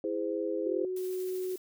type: chord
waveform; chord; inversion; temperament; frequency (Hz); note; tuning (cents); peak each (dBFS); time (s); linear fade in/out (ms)
sine; E augmented; none; just; 329.6 / 412 / 515; E4 / G#4 / B#4; 0 / -14 / -28; -34; 0.04-0.85; 2
type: tone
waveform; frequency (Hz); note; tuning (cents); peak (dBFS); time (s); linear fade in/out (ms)
sine; 370; F#4; 0; -31; 0.66-1.56; 5
type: noise with tremolo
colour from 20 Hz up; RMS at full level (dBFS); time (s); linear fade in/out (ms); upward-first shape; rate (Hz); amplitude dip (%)
blue; -47; 0.96-1.58; 5; triangle; 13; 35
effects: none